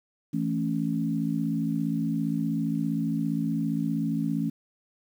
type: chord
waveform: sine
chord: A major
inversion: second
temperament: equal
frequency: 164.81 / 220 / 277.2 Hz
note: E3 / A3 / C#4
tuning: 0 / 0 / 0 cents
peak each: -29 dBFS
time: 0.33-4.5 s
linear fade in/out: 10 ms
effects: 9-bit